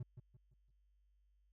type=tone with echo; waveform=triangle; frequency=122.7 Hz; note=B2; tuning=11 cents flat; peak=-38 dBFS; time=0-0.03 s; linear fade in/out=5 ms; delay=170 ms; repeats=4; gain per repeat=-9 dB; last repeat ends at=0.71 s; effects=added 50 Hz sine -70 dBFS peak until 1.52 s